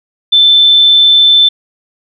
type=tone; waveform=sine; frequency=3533 Hz; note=A7; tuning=6 cents sharp; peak=-3 dBFS; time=0.32-1.49 s; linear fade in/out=10 ms; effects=none